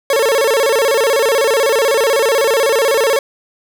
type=tone with vibrato; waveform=40% pulse; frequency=499.2 Hz; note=B4; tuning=19 cents sharp; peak=-10 dBFS; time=0.1-3.19 s; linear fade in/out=2 ms; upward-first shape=square; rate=16 Hz; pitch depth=180 cents each way; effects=none